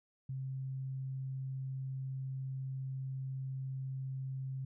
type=tone; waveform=sine; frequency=132.8 Hz; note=C3; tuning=26 cents sharp; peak=-37 dBFS; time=0.29-4.65 s; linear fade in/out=5 ms; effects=none